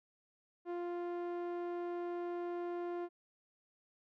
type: tone with low-pass filter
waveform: sawtooth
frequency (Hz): 349.2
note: F4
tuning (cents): 0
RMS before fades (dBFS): -40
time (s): 0.65-3.09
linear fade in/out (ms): 50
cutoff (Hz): 1100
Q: 0.5
effects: none